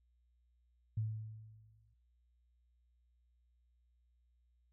sine tone with exponential decay, 109.2 Hz, A2, 13 cents flat, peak -32 dBFS, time 0.97-1.94 s, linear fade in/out 5 ms, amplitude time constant 210 ms, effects noise-tail reverb RT60 0.6 s tail -26 dB re dry + added 60 Hz sine -70 dBFS peak until 4.72 s

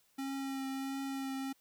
square tone with vibrato, 270 Hz, C#4, 45 cents flat, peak -37 dBFS, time 0.18-1.53 s, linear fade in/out 10 ms, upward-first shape triangle, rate 1.5 Hz, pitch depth 19 cents each way, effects white hiss -71 dBFS RMS until 1.6 s

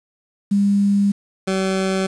sine / 20% pulse tone pair in turn, 200.9 / 190.48 Hz, G3 / G3, +43 / -49 cents, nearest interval minor second, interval 92 cents, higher first, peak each -13 dBFS, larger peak neither, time 0.51-1.12 / 1.47-2.07 s, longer first, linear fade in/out 10 ms, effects resampled to 22050 Hz + 7-bit

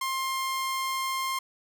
sawtooth tone, 1059 Hz, C6, 21 cents sharp, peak -24 dBFS, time 0.01-1.39 s, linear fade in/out 5 ms, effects none

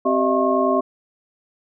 sine tone cluster, 262.5 / 386 / 616 / 666 / 1081 Hz, C4 / G4 / D#5 / E5 / C#6, +6 / -27 / -17 / +18 / -44 cents, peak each -22 dBFS, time 0.05-0.81 s, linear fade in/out 10 ms, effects none

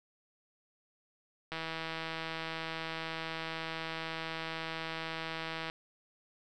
click train, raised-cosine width 0.3 ms, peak -22 dBFS, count 678, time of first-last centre 1.52-5.699 s, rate 162 Hz, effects none

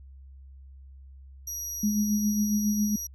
35% pulse tone, 5770 Hz, F#8, 44 cents flat, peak -30 dBFS, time 1.47-3.07 s, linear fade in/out 5 ms
sine tone with tremolo, 209.8 Hz, G#3, 18 cents sharp, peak -21 dBFS, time 1.83-2.96 s, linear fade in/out 5 ms, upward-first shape sine, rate 7.3 Hz, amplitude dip 45%
effects added 67 Hz sine -45 dBFS peak until 3.14 s

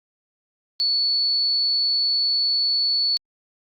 sine tone, 4435 Hz, C#8, in tune, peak -18 dBFS, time 0.8-3.17 s, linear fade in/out 0 ms, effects Opus 48 kbps

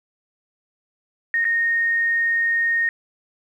sine tone with dropouts, 1851 Hz, A#6, 13 cents flat, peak -17 dBFS, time 1.34-2.89 s, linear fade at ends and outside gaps 1 ms, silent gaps 1.444-1.451 s, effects 9-bit

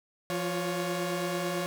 sawtooth tone cluster, 172.7 / 354.4 / 558 Hz, F3 / F4 / C#5, -19 / +25 / +11 cents, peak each -30 dBFS, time 0.3-1.66 s, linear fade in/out 0 ms, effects none

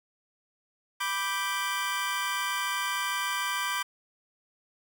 25% pulse chord, G major, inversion first, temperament equal, 987.8 / 1174.7 / 1568 Hz, B5 / D6 / G6, 0 / 0 / 0 cents, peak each -29 dBFS, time 1-3.83 s, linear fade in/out 10 ms, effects none

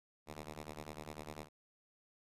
5% pulse ring-modulated tone, 76 Hz, D#2, 40 cents flat, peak -32 dBFS, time 0.26-1.49 s, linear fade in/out 50 ms, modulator 157 Hz, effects resampled to 32000 Hz

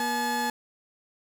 30% pulse tone pair together, 240 / 855.3 Hz, B3 / A5, -49 / -49 cents, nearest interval octave + minor seventh, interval 2200 cents, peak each -29 / -24 dBFS, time 0-0.5 s, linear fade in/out 2 ms, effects none

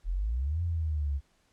sine exponential two-way sweep, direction up then down, 39.68 to 87.31 to 68.2 Hz, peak -27 dBFS, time 0.04-1.21 s, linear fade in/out 50 ms, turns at 0.62 s, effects pink hiss -69 dBFS RMS until 1.52 s + low-pass 9000 Hz 12 dB/octave

